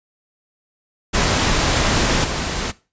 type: noise with level steps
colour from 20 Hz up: pink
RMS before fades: -17 / -23 dBFS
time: 1.13-2.72 s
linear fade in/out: 20 ms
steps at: 2.24 s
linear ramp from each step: 5 ms
effects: noise-tail reverb RT60 0.3 s tail -19 dB re dry + resampled to 16000 Hz